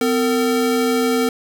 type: tone pair together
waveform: square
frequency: 254.1 / 454.9 Hz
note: B3 / A#4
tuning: +49 / -42 cents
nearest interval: minor seventh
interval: 1009 cents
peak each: -19 dBFS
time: 0.01-1.29 s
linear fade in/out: 2 ms
effects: none